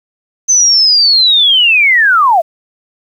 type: linear sweep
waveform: sine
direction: down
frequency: 6200 to 613 Hz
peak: -5 dBFS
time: 0.48-2.42 s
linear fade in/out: 20 ms
effects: 7-bit